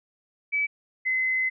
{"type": "tone pair in turn", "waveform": "sine", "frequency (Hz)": [2294, 2044], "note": ["D7", "C7"], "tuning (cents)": [-41, -41], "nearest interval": "major second", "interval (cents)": 200, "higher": "first", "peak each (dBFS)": -22, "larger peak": "neither", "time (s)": [[0.52, 0.67], [1.05, 1.5]], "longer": "second", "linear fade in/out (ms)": 20, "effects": []}